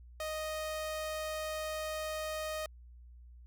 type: tone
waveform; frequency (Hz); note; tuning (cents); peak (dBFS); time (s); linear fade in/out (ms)
sawtooth; 622.3; D#5; 0; -32; 0.2-2.66; 2
effects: added 60 Hz sine -51 dBFS peak until 3.46 s